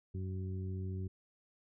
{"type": "harmonic tone", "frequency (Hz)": 93.8, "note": "F#2", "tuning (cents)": 24, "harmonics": [1, 2, 3, 4], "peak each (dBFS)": [-37, -45, -53, -49], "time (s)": [0.14, 1.08], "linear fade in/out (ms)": 10, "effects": []}